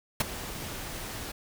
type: noise with ADSR envelope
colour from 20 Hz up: pink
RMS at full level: -21 dBFS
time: 0.2-1.32 s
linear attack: 6 ms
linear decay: 17 ms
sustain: -17 dB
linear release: 8 ms
effects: none